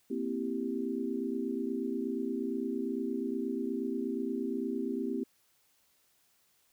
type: chord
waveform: sine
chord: C dominant seventh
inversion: third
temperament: equal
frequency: 233.1 / 261.6 / 329.6 / 392 Hz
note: Bb3 / C4 / E4 / G4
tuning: 0 / 0 / 0 / 0 cents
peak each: -37 / -35 / -39 / -37 dBFS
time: 0.1-5.24 s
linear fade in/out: 10 ms
effects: white hiss -70 dBFS RMS until 6.72 s